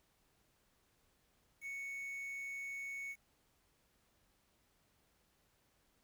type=tone with quantisation; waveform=triangle; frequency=2217 Hz; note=C#7; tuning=in tune; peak=-40 dBFS; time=1.61-3.16 s; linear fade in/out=50 ms; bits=10; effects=pink hiss -75 dBFS RMS until 6.03 s